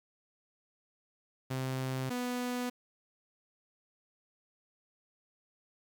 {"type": "tone pair in turn", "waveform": "sawtooth", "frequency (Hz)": [130.81, 246.9], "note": ["C3", "B3"], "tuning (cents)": [0, 0], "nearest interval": "major seventh", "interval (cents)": 1100, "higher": "second", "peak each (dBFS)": [-29, -29], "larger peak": "neither", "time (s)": [[1.5, 2.1], [2.1, 2.7]], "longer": "neither", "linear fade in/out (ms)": 10, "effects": ["10-bit"]}